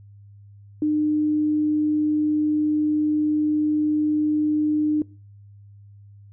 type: tone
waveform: sine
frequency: 302.8 Hz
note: D#4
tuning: 47 cents flat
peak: -18 dBFS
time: 0.82-5.02 s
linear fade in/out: 2 ms
effects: noise-tail reverb RT60 0.4 s tail -23 dB re dry + added 101 Hz sine -44 dBFS peak until 6.32 s